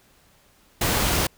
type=noise; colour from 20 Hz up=pink; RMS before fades=-22 dBFS; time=0.81-1.27 s; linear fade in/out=5 ms; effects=pink hiss -58 dBFS RMS until 1.37 s